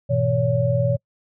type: tone cluster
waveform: sine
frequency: 102.5 / 122.1 / 162.7 / 565 Hz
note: G#2 / B2 / E3 / C#5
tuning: -22 / -19 / -22 / +33 cents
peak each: -28 / -20 / -26 / -21 dBFS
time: 0.09-0.97 s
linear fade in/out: 20 ms
effects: noise-tail reverb RT60 0.1 s tail -26 dB re dry